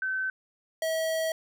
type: tone pair in turn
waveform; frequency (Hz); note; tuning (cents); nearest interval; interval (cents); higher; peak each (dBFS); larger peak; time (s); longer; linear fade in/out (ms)
sine / square; 1532 / 644.1; G6 / E5; -40 / -40; octave + minor third; 1500; first; -27; neither; 0.02-0.3 / 0.82-1.32; second; 2
effects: none